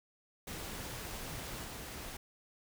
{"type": "noise with level steps", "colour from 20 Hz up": "pink", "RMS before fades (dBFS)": [-43, -45], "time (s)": [0.47, 2.17], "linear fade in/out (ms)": 5, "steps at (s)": 1.64, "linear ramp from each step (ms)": 5, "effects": []}